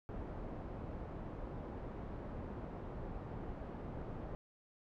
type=low-pass noise; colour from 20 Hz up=pink; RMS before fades=-45 dBFS; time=0.09-4.35 s; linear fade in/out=0 ms; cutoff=790 Hz; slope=12 dB/octave; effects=none